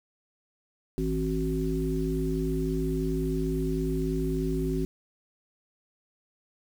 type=harmonic tone with a mistuned harmonic; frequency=53.2 Hz; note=G#1; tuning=42 cents sharp; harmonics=1 / 3 / 5 / 7; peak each=-31 / -31 / -31 / -31 dBFS; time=0.98-4.85 s; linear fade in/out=0 ms; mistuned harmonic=3; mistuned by=+31 cents; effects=8-bit